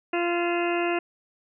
harmonic tone with a mistuned harmonic, 345.9 Hz, F4, 17 cents flat, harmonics 1 / 2 / 3 / 4 / 5 / 6 / 7 / 8, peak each -25 / -29 / -35 / -35 / -37 / -37 / -35 / -35 dBFS, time 0.13-0.99 s, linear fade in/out 5 ms, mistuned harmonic 7, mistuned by +74 cents, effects none

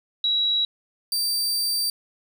sine / sawtooth tone pair in turn, 3884 / 4667 Hz, B7 / D8, -30 / -12 cents, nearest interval minor third, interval 318 cents, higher second, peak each -19 dBFS, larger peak neither, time 0.24-0.65 / 1.12-1.9 s, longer second, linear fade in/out 2 ms, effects 10-bit

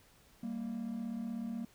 triangle tone pair together, 196.93 / 233.1 Hz, G3 / A#3, +8 / 0 cents, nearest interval minor third, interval 292 cents, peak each -39 / -35 dBFS, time 0.43-1.65 s, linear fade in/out 5 ms, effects tanh soft clip ceiling -30 dBFS + pink hiss -64 dBFS RMS until 1.74 s

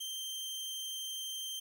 sawtooth tone, 3144 Hz, G7, 4 cents sharp, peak -35 dBFS, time 0-1.6 s, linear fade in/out 10 ms, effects 11-bit

